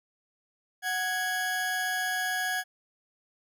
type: tone pair together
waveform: 40% pulse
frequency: 740 / 1661.2 Hz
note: F#5 / G#6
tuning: 0 / 0 cents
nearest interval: octave + major second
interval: 1400 cents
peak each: -32 / -28 dBFS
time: 0.82-2.64 s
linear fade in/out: 50 ms
effects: none